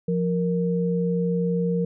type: tone pair together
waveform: sine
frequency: 174.61 / 466.2 Hz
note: F3 / A#4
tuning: 0 / 0 cents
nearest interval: octave + perfect fourth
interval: 1700 cents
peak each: -22 / -25 dBFS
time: 0.08-1.85 s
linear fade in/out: 5 ms
effects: none